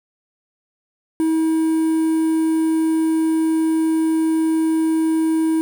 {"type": "tone with quantisation", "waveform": "triangle", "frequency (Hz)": 320.6, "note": "E4", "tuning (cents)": -48, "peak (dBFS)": -13, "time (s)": [1.2, 5.61], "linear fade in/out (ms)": 0, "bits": 6, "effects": []}